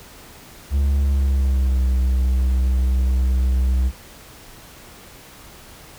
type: tone with pitch glide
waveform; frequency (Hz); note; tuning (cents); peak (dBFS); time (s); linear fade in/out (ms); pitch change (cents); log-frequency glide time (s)
triangle; 69.7 to 63.92; C#2 to C2; +10 to -40; -13; 0.7-3.92; 50; -150; 1.01-1.85
effects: pink hiss -43 dBFS RMS until 5.98 s